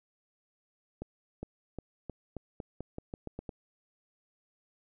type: accelerating click train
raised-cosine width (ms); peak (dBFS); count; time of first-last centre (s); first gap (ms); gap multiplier
2; -25; 12; 1.02-3.492; 410; 0.87
effects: none